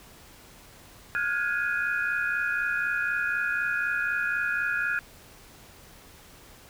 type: tone cluster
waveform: sine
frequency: 1414 / 1478 / 1662 / 2478 Hz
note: F6 / F#6 / G#6 / D#7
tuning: +21 / -2 / +1 / -8 cents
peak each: -28 / -33 / -29 / -36 dBFS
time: 1.15-4.99 s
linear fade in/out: 0 ms
effects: pink hiss -51 dBFS RMS until 6.69 s

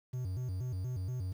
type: tone with vibrato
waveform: triangle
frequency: 108 Hz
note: A2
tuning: 32 cents flat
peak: -32 dBFS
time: 0.13-1.33 s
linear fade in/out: 10 ms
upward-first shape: square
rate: 4.2 Hz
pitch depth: 270 cents each way
effects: 10-bit

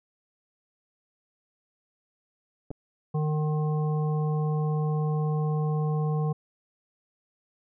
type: clicks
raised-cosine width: 2 ms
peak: -24 dBFS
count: 2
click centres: 2.706 / 2.713 s
type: harmonic tone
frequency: 152.7 Hz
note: D#3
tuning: 32 cents flat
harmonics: 1 / 3 / 5 / 7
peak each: -24 / -34 / -38 / -41 dBFS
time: 3.14-6.33 s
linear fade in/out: 10 ms
effects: none

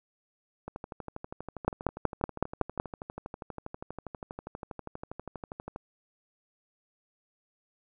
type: two click trains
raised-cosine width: 1 ms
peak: -24 / -10 dBFS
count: 64 / 7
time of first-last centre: 0.68-5.761 / 1.68-2.799 s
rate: 12.4 / 5.36 Hz
effects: none

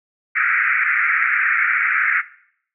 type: band-pass noise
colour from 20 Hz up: white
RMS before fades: -18 dBFS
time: 0.35-2.22 s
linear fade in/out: 20 ms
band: 1300 to 2300 Hz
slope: 96 dB/octave
effects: noise-tail reverb RT60 0.6 s tail -17 dB re dry

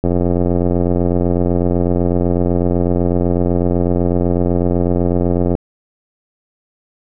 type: click train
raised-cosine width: 2 ms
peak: -3 dBFS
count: 486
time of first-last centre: 0.04-5.551 s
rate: 88 Hz
effects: none

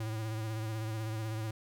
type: tone with vibrato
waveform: square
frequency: 110 Hz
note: A2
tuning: in tune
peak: -35 dBFS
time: 0-1.51 s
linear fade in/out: 5 ms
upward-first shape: sine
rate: 16 Hz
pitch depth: 38 cents each way
effects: none

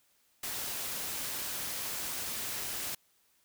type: noise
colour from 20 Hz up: white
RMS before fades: -37 dBFS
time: 0.43-2.95 s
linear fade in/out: 5 ms
effects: white hiss -70 dBFS RMS until 3.44 s

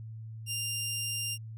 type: tone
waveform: 15% pulse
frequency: 2794 Hz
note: F7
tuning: in tune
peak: -25 dBFS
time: 0.46-1.38 s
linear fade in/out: 50 ms
effects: added 111 Hz sine -40 dBFS peak until 1.57 s

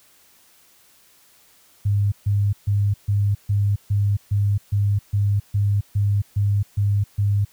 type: tone bursts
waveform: sine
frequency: 101.5 Hz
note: G#2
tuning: 39 cents flat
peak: -16 dBFS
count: 14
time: 1.85-7.45 s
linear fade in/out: 10 ms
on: 270 ms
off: 140 ms
effects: white hiss -55 dBFS RMS until 7.52 s

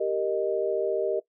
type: chord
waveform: sine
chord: Eb major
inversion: first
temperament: equal with one note detuned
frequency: 392 / 466.2 / 619 Hz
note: G4 / Bb4 / Eb5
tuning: 0 / 0 / -9 cents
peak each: -28 dBFS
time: 0-1.2 s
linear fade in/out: 10 ms
effects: noise-tail reverb RT60 0.1 s tail -18 dB re dry

